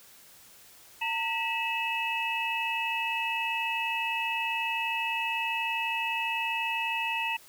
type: tone cluster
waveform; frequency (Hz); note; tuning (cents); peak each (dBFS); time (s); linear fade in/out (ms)
sine; 912 / 1937 / 2616 / 2877; A#5 / B6 / E7 / F#7; -38 / -34 / -14 / -49; -32 / -39 / -30 / -38; 1.01-7.37; 10
effects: white hiss -54 dBFS RMS until 7.48 s